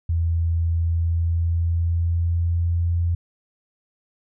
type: tone with pitch glide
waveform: sine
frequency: 83.4 to 85.55 Hz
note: E2 to F2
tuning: +21 to -35 cents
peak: -18 dBFS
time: 0.09-3.15 s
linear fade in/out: 5 ms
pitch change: +44 cents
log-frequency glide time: 0.77-2.97 s
effects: none